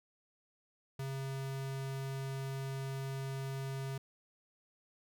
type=tone; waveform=square; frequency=135.1 Hz; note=C#3; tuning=44 cents flat; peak=-38 dBFS; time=0.99-3.98 s; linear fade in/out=5 ms; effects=none